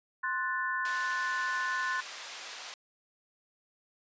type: chord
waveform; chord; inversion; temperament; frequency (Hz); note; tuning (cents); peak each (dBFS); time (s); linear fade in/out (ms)
sine; F# diminished; second; equal; 1046.5 / 1480 / 1760; C6 / F#6 / A6; 0 / 0 / 0; -34; 0.23-2.01; 10
type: band-pass noise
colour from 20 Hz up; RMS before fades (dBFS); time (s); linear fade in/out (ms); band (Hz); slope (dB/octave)
white; -44; 0.85-2.74; 2; 680 to 5100; 12
effects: resampled to 16000 Hz